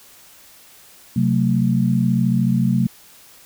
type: chord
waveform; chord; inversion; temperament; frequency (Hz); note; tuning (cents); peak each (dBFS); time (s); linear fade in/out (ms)
sine; F# diminished; second; equal with one note detuned; 130.81 / 185 / 223.8; C3 / F#3 / A3; 0 / 0 / +30; -19; 1.16-2.87; 5
effects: white hiss -47 dBFS RMS until 3.45 s